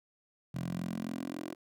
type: tone with high-pass filter sweep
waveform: 10% pulse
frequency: 43.65 Hz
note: F1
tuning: in tune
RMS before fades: -38 dBFS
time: 0.54-1.55 s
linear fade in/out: 10 ms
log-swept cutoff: 140 to 350 Hz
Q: 3.5
effects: none